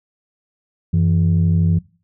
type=tone pair together; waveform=sine; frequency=92.83 / 165.4 Hz; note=F#2 / E3; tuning=+6 / +6 cents; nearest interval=minor seventh; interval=1000 cents; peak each=-14 dBFS; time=0.93-1.79 s; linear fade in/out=10 ms; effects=noise-tail reverb RT60 0.4 s tail -21 dB re dry + tanh soft clip ceiling -8 dBFS